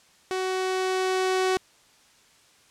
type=tone with level ramp; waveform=sawtooth; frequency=374.2 Hz; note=F#4; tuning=20 cents sharp; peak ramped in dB=-22 to -17 dBFS; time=0.31-1.57 s; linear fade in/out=0 ms; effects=white hiss -58 dBFS RMS until 2.7 s + low-pass 8000 Hz 12 dB/octave